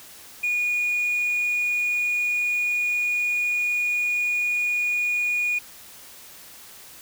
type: tone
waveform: sine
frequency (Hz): 2448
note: D#7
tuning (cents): -29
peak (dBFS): -19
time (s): 0.43-5.59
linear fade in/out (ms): 10
effects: tanh soft clip ceiling -19 dBFS + white hiss -45 dBFS RMS until 7.01 s